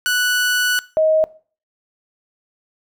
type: tone pair in turn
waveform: sawtooth / sine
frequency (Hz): 1480 / 629.5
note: F#6 / D#5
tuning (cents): 0 / +20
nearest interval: octave + minor third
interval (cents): 1480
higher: first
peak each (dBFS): -12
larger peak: neither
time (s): 0.06-0.79 / 0.97-1.24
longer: first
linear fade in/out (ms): 0
effects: noise-tail reverb RT60 0.4 s tail -20 dB re dry